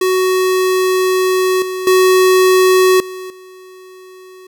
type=tone with level steps; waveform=square; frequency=372.1 Hz; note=F#4; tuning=10 cents sharp; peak=-12 / -20 / -8 / -26 / -36 dBFS; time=0.01-4.47 s; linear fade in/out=5 ms; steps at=1.62 / 1.87 / 3 / 3.3 s; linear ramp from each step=2 ms; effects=none